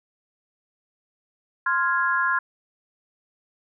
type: chord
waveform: sine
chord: F minor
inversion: second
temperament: equal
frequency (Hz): 1046.5 / 1396.9 / 1661.2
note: C6 / F6 / Ab6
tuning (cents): 0 / 0 / 0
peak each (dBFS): -24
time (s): 1.66-2.39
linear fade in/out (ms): 5
effects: none